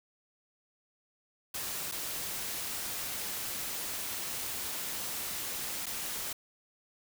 white noise with dropouts, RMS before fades -37 dBFS, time 1.54-6.33 s, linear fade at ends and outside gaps 5 ms, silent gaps 1.915-1.92 / 5.859-5.865 s, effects none

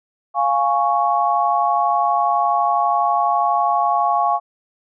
sine chord, Db major, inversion first, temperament equal, 698.5 / 830.6 / 1108.7 Hz, F5 / Ab5 / Db6, 0 / 0 / 0 cents, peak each -19 dBFS, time 0.34-4.4 s, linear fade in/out 50 ms, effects none

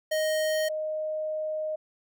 square / sine tone pair in turn, 623 / 620.3 Hz, D#5 / D#5, +2 / -5 cents, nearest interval unison, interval 7 cents, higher first, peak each -25 / -28 dBFS, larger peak first, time 0.11-0.69 / 0.69-1.76 s, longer second, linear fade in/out 10 ms, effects none

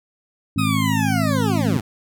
harmonic tone, 53.2 Hz, G#1, 42 cents sharp, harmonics 2 / 3 / 4 / 5, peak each -23 / -23 / -23 / -23 dBFS, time 0.56-1.77 s, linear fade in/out 5 ms
20% pulse linear sweep, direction down, 1282 to 92.5 Hz, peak -18 dBFS, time 0.58-1.81 s, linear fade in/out 10 ms
effects none

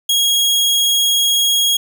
sawtooth tone, 3294 Hz, G#7, 15 cents flat, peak -9 dBFS, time 0.09-1.77 s, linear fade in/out 5 ms, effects none

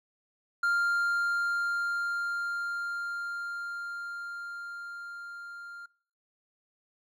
triangle tone with level ramp, 1396.9 Hz, F6, in tune, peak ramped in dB -22 to -40 dBFS, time 0.63-5.86 s, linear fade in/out 5 ms, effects noise-tail reverb RT60 0.6 s tail -24 dB re dry

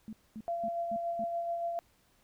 sine tone bursts, 218.5 Hz, A3, 12 cents flat, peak -39 dBFS, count 5, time 0.08-1.24 s, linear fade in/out 0 ms, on 48 ms, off 230 ms
sine tone with tremolo, 683 Hz, F5, 39 cents flat, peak -30 dBFS, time 0.48-1.79 s, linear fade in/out 0 ms, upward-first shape sine, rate 7 Hz, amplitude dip 35%
effects pink hiss -68 dBFS RMS until 2.23 s

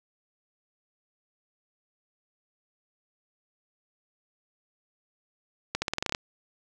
accelerating click train, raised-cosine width 0.2 ms, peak -10 dBFS, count 10, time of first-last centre 5.75-6.149 s, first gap 70 ms, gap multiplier 0.88, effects none

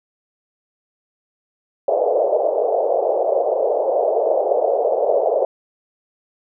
white band-pass noise, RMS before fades -18 dBFS, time 1.88-5.45 s, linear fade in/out 2 ms, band 440 to 680 Hz, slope 48 dB/octave, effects none

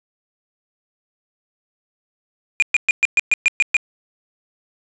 triangle tone bursts, 2428 Hz, D#7, 43 cents flat, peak -9 dBFS, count 9, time 2.6-3.767 s, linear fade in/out 0 ms, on 23 ms, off 120 ms, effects resampled to 22050 Hz + 7-bit

